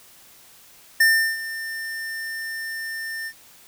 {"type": "tone with ADSR envelope", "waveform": "square", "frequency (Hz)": 1800, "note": "A6", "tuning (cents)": 39, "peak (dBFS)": -13, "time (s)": [1, 3.33], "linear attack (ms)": 7, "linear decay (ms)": 360, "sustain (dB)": -16, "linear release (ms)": 62, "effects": ["white hiss -50 dBFS RMS until 3.67 s"]}